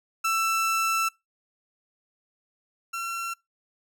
30% pulse tone pair in turn, 1330 / 1357.9 Hz, E6 / F6, +15 / -49 cents, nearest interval unison, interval 36 cents, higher second, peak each -20 / -27 dBFS, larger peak first, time 0.24-1.09 / 2.93-3.34 s, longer first, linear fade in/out 10 ms, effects noise-tail reverb RT60 0.2 s tail -24 dB re dry

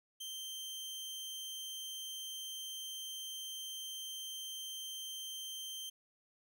sawtooth tone, 3136 Hz, G7, in tune, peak -39 dBFS, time 0.2-5.9 s, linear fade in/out 10 ms, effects none

